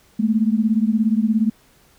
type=beating tone pair; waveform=sine; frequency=213.4 / 230.4 Hz; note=G#3 / A#3; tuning=+47 / -20 cents; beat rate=17 Hz; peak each=-17 / -19 dBFS; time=0.19-1.5 s; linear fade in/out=10 ms; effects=pink hiss -55 dBFS RMS until 1.98 s